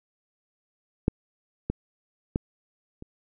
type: clicks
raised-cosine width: 3 ms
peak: -7 / -13 / -11 / -27 dBFS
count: 4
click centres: 1.081 / 1.7 / 2.359 / 3.024 s
effects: none